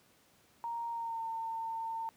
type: tone with pitch glide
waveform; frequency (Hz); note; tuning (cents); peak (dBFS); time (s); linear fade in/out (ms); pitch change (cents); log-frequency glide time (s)
sine; 932.3 to 905.2; A#5 to A5; 0 to +49; -35; 0.64-2.09; 0; -51; 0.91-1.23
effects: pink hiss -66 dBFS RMS until 2.16 s + high-pass 100 Hz 12 dB/octave